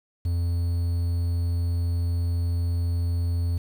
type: tone with quantisation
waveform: triangle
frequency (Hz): 86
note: F2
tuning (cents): -26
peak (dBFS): -20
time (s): 0.25-3.58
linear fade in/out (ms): 5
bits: 8
effects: none